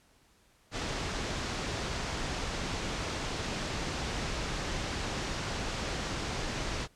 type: low-pass noise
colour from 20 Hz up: pink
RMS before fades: -35 dBFS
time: 0.71-6.88 s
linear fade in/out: 50 ms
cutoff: 6900 Hz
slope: 24 dB/octave
effects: pink hiss -65 dBFS RMS until 6.95 s + low-pass 11000 Hz 12 dB/octave